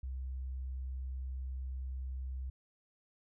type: tone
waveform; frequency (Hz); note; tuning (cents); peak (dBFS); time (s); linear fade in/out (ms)
sine; 64.9; C2; -13; -37; 0.03-2.5; 5
effects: none